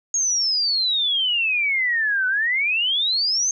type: exponential two-way sweep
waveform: sine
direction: down then up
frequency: 6645 to 1488 to 6440 Hz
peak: -18 dBFS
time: 0.14-3.51 s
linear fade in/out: 2 ms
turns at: 2.27 s
effects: none